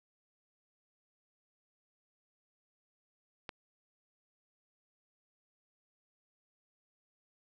click, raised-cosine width 0.3 ms, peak -24 dBFS, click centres 3.492 s, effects none

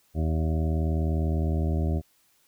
harmonic tone with a mistuned harmonic, 79.7 Hz, D#2, 42 cents sharp, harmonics 1 / 2 / 3 / 4 / 5 / 7 / 8 / 9, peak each -24 / -30 / -34 / -36 / -38 / -41 / -42 / -43 dBFS, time 0.14-2.02 s, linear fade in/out 50 ms, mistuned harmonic 9, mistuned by -21 cents, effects white hiss -65 dBFS RMS until 2.47 s

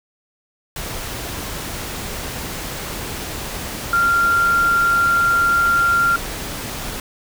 sine tone in noise, 1386 Hz, F6, 14 cents flat, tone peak -13 dBFS, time 3.93-6.16 s, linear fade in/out 2 ms, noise pink, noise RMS -28 dBFS, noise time 0.76-7 s, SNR +12 dB, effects none

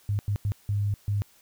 sine tone bursts at uneven times, 102 Hz, G#2, 31 cents flat, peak -23 dBFS, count 5, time 0.09-0.19 / 0.28-0.36 / 0.45-0.52 / 0.69-0.94 / 1.08-1.22 s, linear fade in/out 0 ms, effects white hiss -59 dBFS RMS until 1.41 s

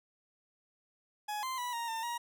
40% pulse tone with pitch steps, 840 / 1040 / 980 / 934 / 902 / 949 Hz, G#5 / C6 / B5 / A#5 / A5 / A#5, +19 / -11 / -14 / +3 / +43 / +31 cents, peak -34 dBFS, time 1.28-2.18 s, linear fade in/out 10 ms, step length 150 ms, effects none

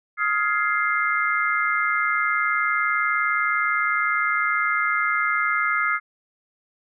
sine chord, F minor seventh, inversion third, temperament just, 1257.2 / 1396.9 / 1676.3 / 2095 Hz, Eb6 / F6 / Ab6 / C7, +18 / 0 / +16 / +2 cents, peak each -24 / -25 / -28 / -24 dBFS, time 0.17-6 s, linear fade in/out 50 ms, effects none

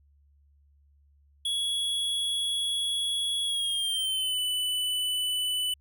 square tone with pitch glide, 3355 to 2989 Hz, G#7 to F#7, +17 to +17 cents, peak -27 dBFS, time 1.45-5.74 s, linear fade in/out 5 ms, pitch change -200 cents, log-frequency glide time 3.44-4.39 s, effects added 71 Hz sine -59 dBFS peak until 5.8 s

